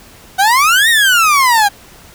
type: exponential two-way sweep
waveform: 30% pulse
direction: up then down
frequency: 740 to 1906 to 791 Hz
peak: -5 dBFS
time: 0.38-1.69 s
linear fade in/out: 20 ms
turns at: 0.89 s
effects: pink hiss -40 dBFS RMS until 2.14 s